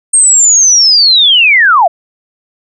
sine linear sweep, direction down, 8590 to 622.3 Hz, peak -3 dBFS, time 0.13-1.88 s, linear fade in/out 10 ms, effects none

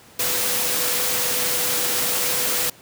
sine tone in noise, 493.9 Hz, B4, in tune, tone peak -33 dBFS, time 0.19-2.7 s, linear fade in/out 5 ms, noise white, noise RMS -22 dBFS, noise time 0.19-2.7 s, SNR -14 dB, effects pink hiss -48 dBFS RMS until 2.81 s + high-pass 100 Hz 12 dB/octave

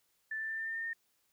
sine tone with pitch steps, 1760 / 1771.2 / 1782.5 / 1793.9 / 1805.3 / 1816.8 / 1828.4 Hz, A6 / A6 / A6 / A6 / A6 / A#6 / A#6, 0 / +11 / +22 / +33 / +44 / -45 / -34 cents, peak -35 dBFS, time 0.31-0.933 s, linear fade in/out 5 ms, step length 89 ms, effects white hiss -75 dBFS RMS until 1.32 s

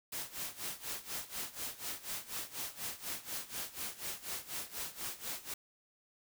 white noise with tremolo, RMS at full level -39 dBFS, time 0.12-5.54 s, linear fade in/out 5 ms, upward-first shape sine, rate 4.1 Hz, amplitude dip 85%, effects none

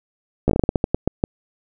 slowing click train, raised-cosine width 2 ms, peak -3 dBFS, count 13, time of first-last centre 0.48-1.239 s, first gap 14 ms, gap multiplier 1.25, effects none

